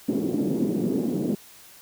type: band-pass noise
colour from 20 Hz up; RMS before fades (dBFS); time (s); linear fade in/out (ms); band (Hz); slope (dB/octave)
white; -25; 0.08-1.35; 5; 180 to 340; 24
effects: white hiss -49 dBFS RMS until 1.81 s